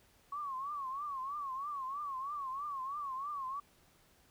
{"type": "tone with vibrato", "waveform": "sine", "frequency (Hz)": 1111, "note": "C#6", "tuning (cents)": 4, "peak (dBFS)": -37, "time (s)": [0.32, 3.6], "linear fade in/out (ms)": 5, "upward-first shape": "triangle", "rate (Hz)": 3.1, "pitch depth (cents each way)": 150, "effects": ["pink hiss -67 dBFS RMS until 4.3 s"]}